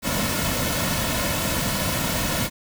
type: noise with comb filter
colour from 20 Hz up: pink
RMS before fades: -24 dBFS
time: 0.02-2.5 s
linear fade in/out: 50 ms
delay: 2.5 ms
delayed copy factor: -0.6
effects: none